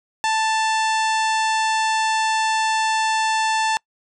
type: harmonic tone with a mistuned harmonic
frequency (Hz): 880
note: A5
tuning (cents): 0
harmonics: 1 / 2 / 3 / 4 / 5 / 6 / 7 / 8 / 9 / 10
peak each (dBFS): -19 / -25 / -29 / -31 / -33 / -35 / -36 / -37 / -38 / -39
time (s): 0.24-3.77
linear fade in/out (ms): 0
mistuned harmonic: 3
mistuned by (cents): +26
effects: noise-tail reverb RT60 0.1 s tail -26 dB re dry